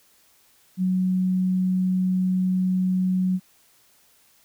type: tone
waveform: sine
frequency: 185 Hz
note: F#3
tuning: in tune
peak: -19 dBFS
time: 0.77-3.4 s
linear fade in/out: 50 ms
effects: white hiss -59 dBFS RMS until 4.44 s